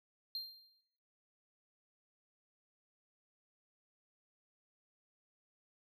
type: tone with exponential decay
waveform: triangle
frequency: 4186 Hz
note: C8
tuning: in tune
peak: -35 dBFS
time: 0.35-0.81 s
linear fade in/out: 1 ms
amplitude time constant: 100 ms
effects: noise-tail reverb RT60 0.8 s tail -17 dB re dry